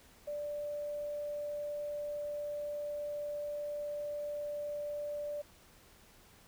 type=tone with quantisation; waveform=sine; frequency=587.3 Hz; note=D5; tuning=in tune; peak=-36 dBFS; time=0.27-5.42 s; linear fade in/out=10 ms; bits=10; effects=pink hiss -61 dBFS RMS until 6.47 s

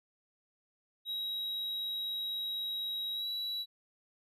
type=tone with pitch glide; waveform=triangle; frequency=3836 to 3919 Hz; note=A#7 to B7; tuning=+49 to -14 cents; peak=-33 dBFS; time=1.05-3.66 s; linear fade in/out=50 ms; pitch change=+37 cents; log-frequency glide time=3.13-3.28 s; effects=none

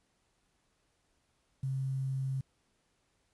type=tone with quantisation; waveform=sine; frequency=133.5 Hz; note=C3; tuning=35 cents sharp; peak=-31 dBFS; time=1.63-2.41 s; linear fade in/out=5 ms; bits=10; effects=pink hiss -75 dBFS RMS until 3.33 s + resampled to 24000 Hz

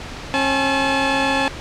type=tone pair together; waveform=15% pulse; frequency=270.9 / 860 Hz; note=C#4 / A5; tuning=-40 / -40 cents; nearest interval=octave + minor sixth; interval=2000 cents; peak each=-13 dBFS; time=0.34-1.48 s; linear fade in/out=0 ms; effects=pink hiss -32 dBFS RMS until 1.6 s + low-pass 5000 Hz 12 dB/octave

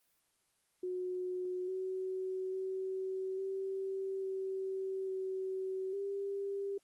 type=tone with pitch steps; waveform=sine; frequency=364.8 / 375.2 / 378.8 / 385.3 / 382.4 / 378.8 / 397 Hz; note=F#4 / F#4 / F#4 / G4 / G4 / F#4 / G4; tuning=-24 / +24 / +41 / -30 / -43 / +41 / +22 cents; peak=-35 dBFS; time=0.83-6.78 s; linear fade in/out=5 ms; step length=850 ms; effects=white hiss -75 dBFS RMS until 6.83 s + Opus 24 kbps

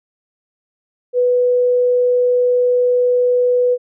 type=tone; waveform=sine; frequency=493.9 Hz; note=B4; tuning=in tune; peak=-11 dBFS; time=1.13-3.78 s; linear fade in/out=50 ms; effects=none

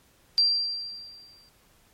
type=tone with exponential decay; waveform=sine; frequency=4722 Hz; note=D8; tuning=9 cents sharp; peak=-16 dBFS; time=0.38-1.49 s; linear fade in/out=0 ms; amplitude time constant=240 ms; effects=pink hiss -61 dBFS RMS until 1.93 s + MP3 64 kbps

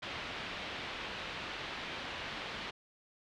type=low-pass noise; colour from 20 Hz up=white; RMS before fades=-42 dBFS; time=0.02-2.71 s; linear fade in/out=10 ms; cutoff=3500 Hz; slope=24 dB/octave; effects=none

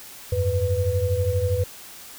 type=tone cluster; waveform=sine; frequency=87.4 / 99.8 / 495.9 Hz; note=F2 / G2 / B4; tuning=+2 / +32 / +7 cents; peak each=-24 dBFS; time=0.32-1.64 s; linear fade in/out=5 ms; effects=white hiss -42 dBFS RMS until 2.18 s

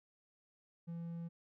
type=tone; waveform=triangle; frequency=168.5 Hz; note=E3; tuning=38 cents sharp; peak=-39 dBFS; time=0.87-1.29 s; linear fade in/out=20 ms; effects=none

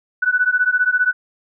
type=beating tone pair; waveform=sine; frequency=1480 / 1495 Hz; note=F#6 / F#6; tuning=0 / +17 cents; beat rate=15 Hz; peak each=-17 / -17 dBFS; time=0.22-1.13 s; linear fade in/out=10 ms; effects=none

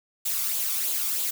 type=noise with flanger; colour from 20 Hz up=blue; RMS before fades=-27 dBFS; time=0.25-1.31 s; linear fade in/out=10 ms; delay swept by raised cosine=0.26 to 0.9 ms; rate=3.1 Hz; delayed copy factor=+0.5; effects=none

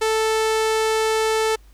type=tone with low-pass filter; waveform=sawtooth; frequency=440 Hz; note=A4; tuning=in tune; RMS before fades=-20 dBFS; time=0.01-1.56 s; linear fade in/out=10 ms; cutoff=10000 Hz; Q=0.82; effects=added 50 Hz sine -45 dBFS peak until 1.73 s + pink hiss -58 dBFS RMS until 1.73 s

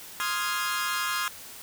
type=chord; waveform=sawtooth; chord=F minor seventh; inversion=second; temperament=equal; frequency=1046.5 / 1244.5 / 1396.9 / 1661.2 Hz; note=C6 / Eb6 / F6 / Ab6; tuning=0 / 0 / 0 / 0 cents; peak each=-29 dBFS; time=0.2-1.28 s; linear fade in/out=0 ms; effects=white hiss -44 dBFS RMS until 1.62 s

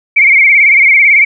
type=tone with vibrato; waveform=sine; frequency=2217 Hz; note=C#7; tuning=in tune; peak=-3 dBFS; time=0.16-1.25 s; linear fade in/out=10 ms; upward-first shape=sine; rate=18 Hz; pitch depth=90 cents each way; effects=none

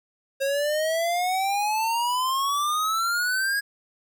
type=exponential sweep; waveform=square; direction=up; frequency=539 to 1660 Hz; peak=-23 dBFS; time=0.4-3.61 s; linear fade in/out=20 ms; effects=none

